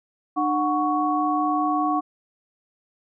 sine tone cluster, 300.8 / 735 / 1114 Hz, D4 / F#5 / C#6, +42 / -12 / +8 cents, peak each -24 dBFS, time 0.36-2.01 s, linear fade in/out 20 ms, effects none

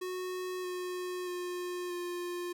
square tone with pitch steps, 367 / 362.2 / 357.4 / 352.7 Hz, F#4 / F#4 / F4 / F4, -14 / -37 / +40 / +17 cents, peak -36 dBFS, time 0.01-2.53 s, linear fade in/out 10 ms, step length 630 ms, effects none

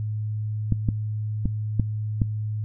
clicks, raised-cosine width 5 ms, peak -9 dBFS, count 5, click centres 0.723 / 0.888 / 1.456 / 1.797 / 2.218 s, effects noise-tail reverb RT60 0.5 s tail -23 dB re dry + added 107 Hz sine -25 dBFS peak until 2.64 s

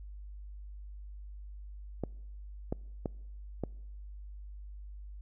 clicks, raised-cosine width 2 ms, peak -19 dBFS, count 4, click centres 2.037 / 2.725 / 3.058 / 3.637 s, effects noise-tail reverb RT60 1.0 s tail -26 dB re dry + added 50 Hz sine -43 dBFS peak until 5.21 s

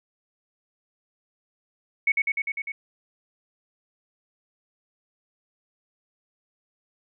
sine tone with echo, 2217 Hz, C#7, in tune, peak -17 dBFS, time 2.07-2.12 s, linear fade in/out 5 ms, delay 100 ms, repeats 6, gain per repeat -2 dB, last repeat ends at 2.72 s, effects none

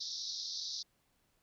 white band-pass noise, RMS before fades -41 dBFS, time 0-0.83 s, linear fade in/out 10 ms, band 3700 to 5800 Hz, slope 96 dB/octave, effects pink hiss -75 dBFS RMS until 1.42 s

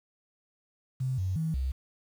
sine tone with pitch steps, 130 / 93.4 / 160.4 / 65.5 Hz, C3 / F#2 / E3 / C2, -11 / +17 / -47 / +2 cents, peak -27 dBFS, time 1-1.72 s, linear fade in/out 10 ms, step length 180 ms, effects 9-bit

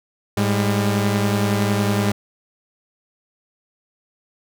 sawtooth tone pair together, 105.79 / 200.8 Hz, G#2 / G3, +32 / +42 cents, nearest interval major seventh, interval 1110 cents, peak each -16 dBFS, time 0.37-2.12 s, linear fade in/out 5 ms, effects none

